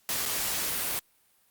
white noise with dropouts, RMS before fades -30 dBFS, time 0.09-0.99 s, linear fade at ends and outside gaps 0 ms, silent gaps 0.254-0.26 s, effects white hiss -66 dBFS RMS until 1.5 s + Opus 48 kbps

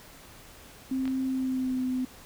sine tone with pitch glide, 262.7 to 255.4 Hz, C4 to C4, +7 to -42 cents, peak -26 dBFS, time 0.91-2.05 s, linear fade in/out 5 ms, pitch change -49 cents, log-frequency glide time 1.26-1.83 s
clicks, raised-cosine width 0.3 ms, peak -25 dBFS, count 2, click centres 1.055 / 1.078 s
effects pink hiss -50 dBFS RMS until 2.25 s

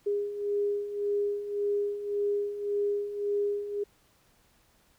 sine beating tone pair, 407.1 / 408.9 Hz, G#4 / G#4, -35 / -27 cents, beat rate 1.8 Hz, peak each -34 / -28 dBFS, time 0.06-3.84 s, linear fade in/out 10 ms, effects pink hiss -65 dBFS RMS until 4.98 s

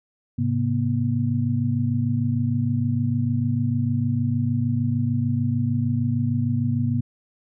sine tone cluster, 106.1 / 132.7 / 239.9 Hz, G#2 / C3 / A#3, +38 / +25 / +50 cents, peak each -24 dBFS, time 0.38-7.01 s, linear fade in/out 10 ms, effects none

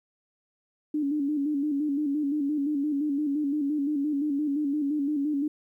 sine tone with vibrato, 290.4 Hz, D4, 19 cents flat, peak -24 dBFS, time 0.94-5.48 s, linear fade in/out 5 ms, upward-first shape square, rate 5.8 Hz, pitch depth 66 cents each way, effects 11-bit

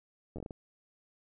slowing click train, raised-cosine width 2 ms, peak -28 dBFS, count 7, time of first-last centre 0.36-0.508 s, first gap 10 ms, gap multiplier 1.36, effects none

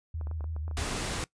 sine tone with vibrato, 77.78 Hz, D#2, in tune, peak -32 dBFS, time 0.14-0.84 s, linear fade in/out 5 ms, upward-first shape sine, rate 6.1 Hz, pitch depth 73 cents each way
clicks, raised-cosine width 1 ms, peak -32 dBFS, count 11, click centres 0.212 / 0.271 / 0.313 / 0.408 / 0.442 / 0.564 / 0.68 / 0.712 / 0.806 / 0.844 / 0.892 s
pink noise, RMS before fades -33 dBFS, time 0.77-1.24 s, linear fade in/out 0 ms
effects noise-tail reverb RT60 0.1 s tail -20 dB re dry + resampled to 22050 Hz

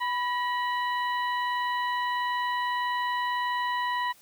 harmonic tone with a mistuned harmonic, 987.8 Hz, B5, in tune, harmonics 1 / 2 / 3 / 4, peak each -27 / -32 / -40 / -42 dBFS, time 0-4.13 s, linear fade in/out 20 ms, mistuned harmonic 2, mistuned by -59 cents, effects white hiss -57 dBFS RMS until 4.21 s

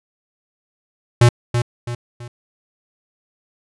square tone with echo, 120 Hz, B2, 49 cents flat, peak -8 dBFS, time 1.21-1.29 s, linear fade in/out 5 ms, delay 330 ms, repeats 3, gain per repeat -8 dB, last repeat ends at 2.28 s, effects resampled to 24000 Hz

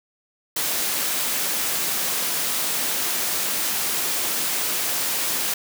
white high-pass noise, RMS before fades -24 dBFS, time 0.56-5.54 s, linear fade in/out 5 ms, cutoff 160 Hz, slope 12 dB/octave, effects none

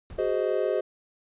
brown noise with exponential decay, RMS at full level -37 dBFS, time 0.1-0.56 s, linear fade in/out 1 ms, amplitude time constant 100 ms
triangle chord, Ab dominant seventh, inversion third, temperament just, 373.8 / 415.3 / 519.1 / 623 Hz, Gb4 / Ab4 / C5 / Eb5, +18 / 0 / -14 / +2 cents, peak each -27 dBFS, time 0.18-0.81 s, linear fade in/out 10 ms
effects resampled to 8000 Hz

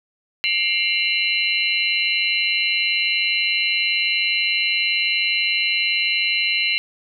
sine tone cluster, 2125 / 2344 / 2741 / 2929 / 4059 Hz, C7 / D7 / F7 / F#7 / B7, +26 / -4 / -33 / -18 / +47 cents, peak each -24 / -27 / -22 / -24 / -25 dBFS, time 0.44-6.78 s, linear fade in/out 0 ms, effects none

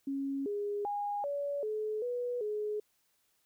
sine tone with pitch steps, 275 / 409.9 / 819 / 570 / 429.5 / 488.9 / 421.8 Hz, C#4 / G#4 / G#5 / C#5 / A4 / B4 / G#4, -14 / -23 / -24 / +48 / -42 / -18 / +27 cents, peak -32 dBFS, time 0.07-2.8 s, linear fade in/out 5 ms, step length 390 ms, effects white hiss -74 dBFS RMS until 3.45 s

